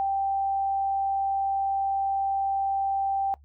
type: tone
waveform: sine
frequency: 784 Hz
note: G5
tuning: in tune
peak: -23 dBFS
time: 0-3.34 s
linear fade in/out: 0 ms
effects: noise-tail reverb RT60 0.1 s tail -20 dB re dry + added 71 Hz sine -51 dBFS peak until 3.44 s